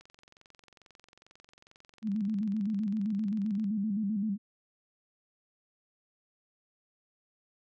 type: click train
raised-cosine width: 0.2 ms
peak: -38 dBFS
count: 82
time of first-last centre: 0.01-3.642 s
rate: 22.3 Hz
type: tone with vibrato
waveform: sine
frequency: 207.7 Hz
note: G#3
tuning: in tune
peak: -28 dBFS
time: 2.02-4.38 s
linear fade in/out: 50 ms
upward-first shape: square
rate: 7.7 Hz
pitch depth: 89 cents each way
effects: none